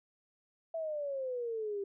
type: exponential sweep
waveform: sine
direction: down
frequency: 664 to 392 Hz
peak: -34 dBFS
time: 0.74-1.84 s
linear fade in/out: 5 ms
effects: none